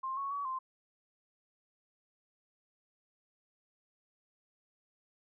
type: tone with pitch steps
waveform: sine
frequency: 1056 / 1107 / 1133 / 1045 Hz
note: C6 / C#6 / C#6 / C6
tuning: +16 / -3 / +37 / -2 cents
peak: -34 dBFS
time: 0.03-0.59 s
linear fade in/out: 10 ms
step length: 140 ms
effects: none